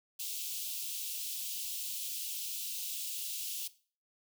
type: high-pass noise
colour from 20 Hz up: white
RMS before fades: -39 dBFS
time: 0.19-3.68 s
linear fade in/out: 10 ms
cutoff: 2700 Hz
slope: 48 dB/octave
effects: noise-tail reverb RT60 0.4 s tail -17 dB re dry